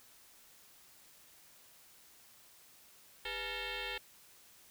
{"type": "tone with frequency modulation", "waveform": "sine", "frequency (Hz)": 495.4, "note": "B4", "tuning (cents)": 5, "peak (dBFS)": -36, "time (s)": [3.25, 3.98], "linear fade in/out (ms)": 5, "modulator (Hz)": 448, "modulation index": 7.5, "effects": ["tanh soft clip ceiling -34 dBFS", "white hiss -61 dBFS RMS until 4.7 s"]}